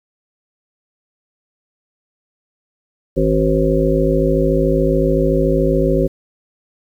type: harmonic tone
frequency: 53.7 Hz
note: A1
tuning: 41 cents flat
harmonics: 1 / 3 / 5 / 7 / 9 / 10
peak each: -19 / -19 / -20 / -18 / -22 / -19 dBFS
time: 3.16-6.08 s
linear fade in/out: 20 ms
effects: 8-bit